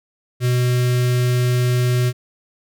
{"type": "tone with notch filter", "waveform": "square", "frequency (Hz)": 124, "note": "B2", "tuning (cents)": 7, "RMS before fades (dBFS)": -17, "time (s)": [0.4, 2.13], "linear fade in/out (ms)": 50, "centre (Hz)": 870, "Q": 1.1, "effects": []}